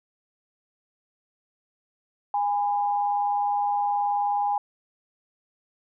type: tone pair together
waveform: sine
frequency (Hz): 819 / 1000.1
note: G#5 / B5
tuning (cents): -24 / +21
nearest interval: minor third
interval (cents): 345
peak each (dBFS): -22 / -32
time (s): 2.34-4.58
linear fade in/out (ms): 2
effects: none